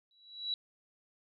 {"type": "tone with exponential growth", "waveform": "sine", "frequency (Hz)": 3916, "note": "B7", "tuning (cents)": -15, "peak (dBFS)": -29, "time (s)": [0.11, 0.54], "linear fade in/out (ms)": 1, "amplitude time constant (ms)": 93, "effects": []}